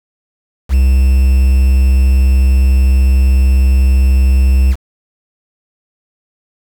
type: tone with quantisation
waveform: triangle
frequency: 65.41 Hz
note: C2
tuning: in tune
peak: -4 dBFS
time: 0.69-4.76 s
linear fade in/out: 50 ms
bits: 5
effects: none